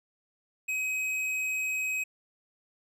triangle tone with tanh clipping, 2533 Hz, D#7, 30 cents sharp, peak -30 dBFS, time 0.68-2.04 s, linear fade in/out 10 ms, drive 15 dB, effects none

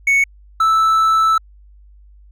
triangle tone pair in turn, 2217 / 1315.9 Hz, C#7 / E6, 0 / -3 cents, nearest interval major sixth, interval 903 cents, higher first, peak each -9 dBFS, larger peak neither, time 0.07-0.24 / 0.6-1.38 s, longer second, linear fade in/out 5 ms, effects added 50 Hz sine -42 dBFS peak until 2.31 s

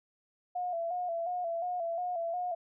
sine tone with vibrato, 695 Hz, F5, 9 cents flat, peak -31 dBFS, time 0.55-2.55 s, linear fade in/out 10 ms, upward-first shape square, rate 2.8 Hz, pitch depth 59 cents each way, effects none

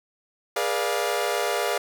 sawtooth chord, G# diminished seventh, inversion none, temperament equal with one note detuned, 415.3 / 483.4 / 587.3 / 698.5 Hz, G#4 / B4 / D5 / F5, 0 / -37 / 0 / 0 cents, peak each -25 dBFS, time 0.56-1.78 s, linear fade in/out 5 ms, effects none

